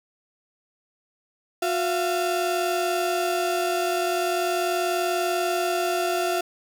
35% pulse tone pair together, 360.7 / 681 Hz, F#4 / F5, -44 / -44 cents, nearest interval major seventh, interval 1100 cents, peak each -24 / -23 dBFS, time 1.62-6.41 s, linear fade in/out 5 ms, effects 8-bit

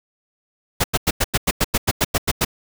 pink noise bursts, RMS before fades -17 dBFS, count 13, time 0.8-2.449 s, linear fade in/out 10 ms, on 41 ms, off 93 ms, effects none

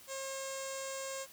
sawtooth tone with low-pass filter, 538 Hz, C5, 48 cents sharp, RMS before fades -41 dBFS, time 0.07-1.27 s, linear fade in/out 50 ms, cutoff 7500 Hz, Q 5.7, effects white hiss -56 dBFS RMS until 1.32 s

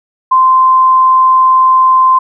sine tone, 1039 Hz, C6, 12 cents flat, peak -4 dBFS, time 0.31-2.19 s, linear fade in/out 10 ms, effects none

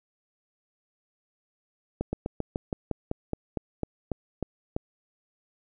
slowing click train, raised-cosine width 2 ms, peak -15 dBFS, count 14, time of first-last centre 2.01-4.764 s, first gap 120 ms, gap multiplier 1.09, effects none

